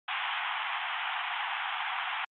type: band-pass noise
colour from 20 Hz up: pink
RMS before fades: -33 dBFS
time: 0.08-2.25 s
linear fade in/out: 5 ms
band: 740 to 3400 Hz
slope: 96 dB/octave
effects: Opus 48 kbps